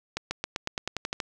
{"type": "accelerating click train", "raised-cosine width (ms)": 0.2, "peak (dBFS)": -12, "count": 11, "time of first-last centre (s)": [0.17, 1.202], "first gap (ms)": 140, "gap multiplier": 0.93, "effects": []}